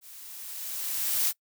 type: noise with level ramp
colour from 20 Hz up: blue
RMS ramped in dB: -48 to -24 dBFS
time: 0.01-1.33 s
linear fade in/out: 50 ms
effects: noise-tail reverb RT60 0.1 s tail -23 dB re dry